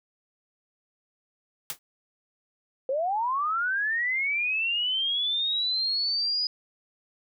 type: noise with exponential decay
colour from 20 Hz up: white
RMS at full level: -28 dBFS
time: 1.7-1.79 s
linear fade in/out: 1 ms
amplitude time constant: 18 ms
type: linear sweep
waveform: sine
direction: up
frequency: 507 to 4978 Hz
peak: -24 dBFS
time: 2.89-6.47 s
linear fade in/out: 2 ms
effects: none